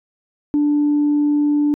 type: tone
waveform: sine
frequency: 293.7 Hz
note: D4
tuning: in tune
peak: -12 dBFS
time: 0.54-1.74 s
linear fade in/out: 0 ms
effects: tanh soft clip ceiling -10 dBFS